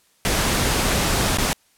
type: noise with dropouts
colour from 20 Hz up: pink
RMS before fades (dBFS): -20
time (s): 0.25-1.53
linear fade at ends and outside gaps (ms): 0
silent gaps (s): 1.372-1.385
effects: white hiss -60 dBFS RMS until 1.77 s + low-pass 12000 Hz 12 dB/octave